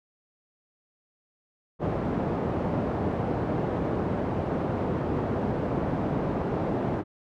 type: band-pass noise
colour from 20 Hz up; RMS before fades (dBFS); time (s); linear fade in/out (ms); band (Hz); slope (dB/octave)
pink; -28; 1.79-7.04; 50; 110 to 710; 12
effects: none